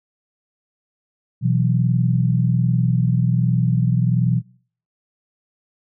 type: chord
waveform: sine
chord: B suspended fourth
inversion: none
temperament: equal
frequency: 123.47 / 164.81 / 185 Hz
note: B2 / E3 / F#3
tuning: 0 / 0 / 0 cents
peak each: -17 / -20 / -23 dBFS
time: 1.41-4.42 s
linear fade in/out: 50 ms
effects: noise-tail reverb RT60 0.5 s tail -22 dB re dry